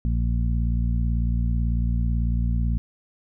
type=harmonic tone; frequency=58.1 Hz; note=A#1; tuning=5 cents flat; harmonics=1 / 2 / 3 / 4; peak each=-21 / -27 / -31 / -33 dBFS; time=0.05-2.78 s; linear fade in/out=0 ms; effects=none